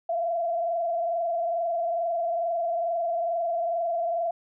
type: tone with frequency modulation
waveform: sine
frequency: 680 Hz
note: F5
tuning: 46 cents flat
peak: -24 dBFS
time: 0.09-4.31 s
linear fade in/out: 5 ms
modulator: 22.3 Hz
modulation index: 1
effects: none